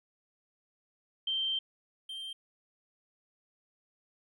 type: tone pair in turn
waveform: sine / triangle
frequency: 3136 / 3154 Hz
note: G7 / G7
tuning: 0 / +10 cents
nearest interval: unison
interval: 10 cents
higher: second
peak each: -29 / -37 dBFS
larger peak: first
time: 1.27-1.59 / 2.09-2.33 s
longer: first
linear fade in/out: 5 ms
effects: none